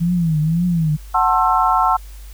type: tone with vibrato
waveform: sine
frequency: 164.81 Hz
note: E3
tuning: in tune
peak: -14 dBFS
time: 0-0.97 s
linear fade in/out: 20 ms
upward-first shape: triangle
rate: 1.9 Hz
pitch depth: 160 cents each way
type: chord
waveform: sine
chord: F# half-diminished seventh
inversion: none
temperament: just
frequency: 740 / 888 / 1065.6 / 1332 Hz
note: F#5 / A5 / C6 / E6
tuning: 0 / +16 / +31 / +18 cents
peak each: -18 dBFS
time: 1.14-1.97 s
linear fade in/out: 10 ms
effects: added 50 Hz sine -33 dBFS peak until 2.33 s + white hiss -47 dBFS RMS until 2.33 s